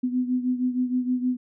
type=beating tone pair; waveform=sine; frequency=250 / 256.4 Hz; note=B3 / C4; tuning=+21 / -35 cents; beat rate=6.4 Hz; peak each=-23 / -28 dBFS; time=0.03-1.37 s; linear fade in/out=10 ms; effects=none